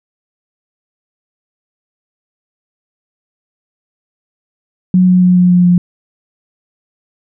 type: tone with pitch steps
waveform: sine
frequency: 183.2 / 181.93 / 180.68 / 179.43 / 178.19 / 176.96 Hz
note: F#3 / F#3 / F#3 / F3 / F3 / F3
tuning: -17 / -29 / -41 / +47 / +35 / +23 cents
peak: -5 dBFS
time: 4.94-5.78 s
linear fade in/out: 2 ms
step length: 140 ms
effects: none